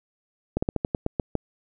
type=slowing click train; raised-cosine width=2 ms; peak=-10 dBFS; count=9; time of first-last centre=0.57-1.353 s; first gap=55 ms; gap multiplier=1.16; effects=none